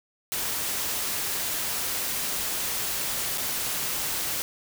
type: noise with dropouts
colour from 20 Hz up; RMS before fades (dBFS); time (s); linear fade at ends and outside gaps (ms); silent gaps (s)
white; -29; 0.32-4.42; 0; 3.375-3.381
effects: none